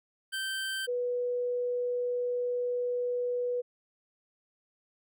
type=tone pair in turn; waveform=25% pulse / sine; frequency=1557 / 490.4 Hz; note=G6 / B4; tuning=-12 / -12 cents; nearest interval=octave + minor sixth; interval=2000 cents; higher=first; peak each=-28 dBFS; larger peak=neither; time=0.32-0.87 / 0.87-3.62 s; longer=second; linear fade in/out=20 ms; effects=none